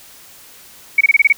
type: tone bursts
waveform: sine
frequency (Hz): 2240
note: C#7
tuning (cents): +18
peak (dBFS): -6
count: 7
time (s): 0.98-1.326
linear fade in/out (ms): 5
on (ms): 28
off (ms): 25
effects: white hiss -42 dBFS RMS until 1.37 s